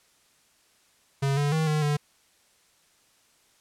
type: tone with pitch steps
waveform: square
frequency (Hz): 137.9 / 144.6 / 158.4 / 152.8 / 147.1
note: C#3 / D3 / D#3 / D#3 / D3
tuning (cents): -9 / -27 / +31 / -31 / +3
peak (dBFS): -23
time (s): 1.22-1.97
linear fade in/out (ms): 10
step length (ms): 150
effects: white hiss -63 dBFS RMS until 3.6 s + low-pass 10000 Hz 12 dB/octave